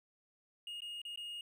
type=tone with dropouts; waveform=triangle; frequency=2857 Hz; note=F7; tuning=39 cents sharp; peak=-40 dBFS; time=0.67-1.41 s; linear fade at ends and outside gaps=2 ms; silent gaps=0.805-0.819 / 1.017-1.051 / 1.159-1.174 s; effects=none